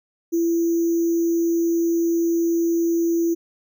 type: tone with sample-and-hold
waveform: sine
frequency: 336.2 Hz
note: E4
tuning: 34 cents sharp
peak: -17 dBFS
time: 0.32-3.35 s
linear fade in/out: 20 ms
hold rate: 6300 Hz
effects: none